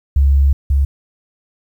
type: tone pair in turn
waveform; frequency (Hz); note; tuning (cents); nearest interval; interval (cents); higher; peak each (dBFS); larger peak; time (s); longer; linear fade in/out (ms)
sine; 69.3 / 69.3; C#2 / C#2; 0 / 0; unison; 0; neither; -8 / -10; first; 0.16-0.53 / 0.7-0.85; first; 5
effects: 8-bit